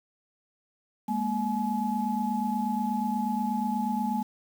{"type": "tone cluster", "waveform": "sine", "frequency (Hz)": [206.9, 235.2, 849], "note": ["G#3", "A#3", "G#5"], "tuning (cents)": [-6, 16, 38], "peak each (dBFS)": -30, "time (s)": [1.08, 4.23], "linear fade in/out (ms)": 10, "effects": ["8-bit"]}